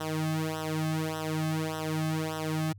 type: tone with flanger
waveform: sawtooth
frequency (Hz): 157.5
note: D#3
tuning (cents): +21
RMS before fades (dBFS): -31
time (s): 0-2.73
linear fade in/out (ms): 10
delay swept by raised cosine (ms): 0.43 to 2.13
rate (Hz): 1.7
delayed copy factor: -0.95
effects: added 100 Hz sine -46 dBFS peak until 2.78 s